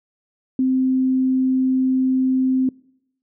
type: tone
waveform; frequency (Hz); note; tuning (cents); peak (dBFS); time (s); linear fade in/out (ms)
sine; 260; C4; -11; -15; 0.59-2.69; 2
effects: noise-tail reverb RT60 0.8 s tail -25 dB re dry